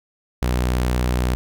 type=tone; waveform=sawtooth; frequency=61.74 Hz; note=B1; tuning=in tune; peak=-14 dBFS; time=0.42-1.35 s; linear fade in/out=0 ms; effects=none